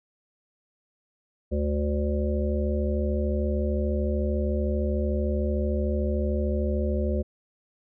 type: harmonic tone with a mistuned harmonic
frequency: 73.42 Hz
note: D2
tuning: in tune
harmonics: 1 / 3 / 5 / 7 / 8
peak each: -25 / -30 / -32 / -33 / -34 dBFS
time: 1.51-7.23 s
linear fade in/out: 20 ms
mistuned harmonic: 3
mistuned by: -35 cents
effects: none